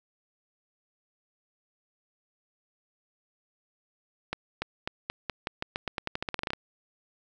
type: accelerating click train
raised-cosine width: 0.3 ms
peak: -14 dBFS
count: 20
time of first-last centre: 4.33-6.534 s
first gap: 290 ms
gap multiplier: 0.88
effects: none